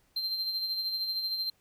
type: tone with tremolo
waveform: triangle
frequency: 4144 Hz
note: C8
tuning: 17 cents flat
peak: -27 dBFS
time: 0.16-1.5 s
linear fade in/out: 5 ms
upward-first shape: sine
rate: 13 Hz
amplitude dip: 45%
effects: pink hiss -69 dBFS RMS until 1.6 s